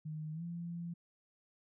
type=tone with pitch glide; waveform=sine; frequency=154.8 to 170.77 Hz; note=D#3 to F3; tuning=-9 to -39 cents; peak=-39 dBFS; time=0.05-0.94 s; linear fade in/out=10 ms; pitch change=+170 cents; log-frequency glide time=0.33-0.43 s; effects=none